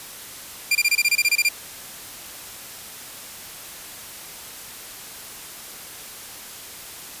sawtooth tone bursts, 2390 Hz, D7, 30 cents sharp, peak -12 dBFS, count 12, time 0.71-1.489 s, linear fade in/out 5 ms, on 42 ms, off 25 ms, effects white hiss -38 dBFS RMS until 7.2 s + resampled to 32000 Hz

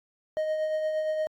triangle tone with tremolo, 622.3 Hz, D#5, in tune, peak -22 dBFS, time 0.37-1.27 s, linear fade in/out 0 ms, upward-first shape triangle, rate 8.6 Hz, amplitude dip 40%, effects AAC 64 kbps

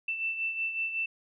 sine beating tone pair, 2665 / 2670.4 Hz, E7 / E7, +18 / +22 cents, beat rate 5.4 Hz, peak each -30 / -38 dBFS, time 0.08-1.06 s, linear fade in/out 5 ms, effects none

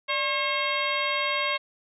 harmonic tone with a mistuned harmonic, 540 Hz, C#5, 45 cents flat, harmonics 1 / 2 / 3 / 4 / 5 / 6 / 7 / 8, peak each -32 / -30 / -36 / -29 / -32 / -34 / -37 / -39 dBFS, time 0.08-1.58 s, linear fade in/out 20 ms, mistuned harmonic 1, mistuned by +150 cents, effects none

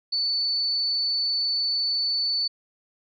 sine tone, 4487 Hz, C#8, 20 cents sharp, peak -22 dBFS, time 0.12-2.48 s, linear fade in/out 10 ms, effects none

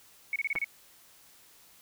sine tone bursts, 2217 Hz, C#7, in tune, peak -27 dBFS, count 6, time 0.33-0.644 s, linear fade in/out 2 ms, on 29 ms, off 28 ms
clicks, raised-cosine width 0.5 ms, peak -23 dBFS, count 2, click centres 0.554 / 0.56 s
effects white hiss -58 dBFS RMS until 1.81 s

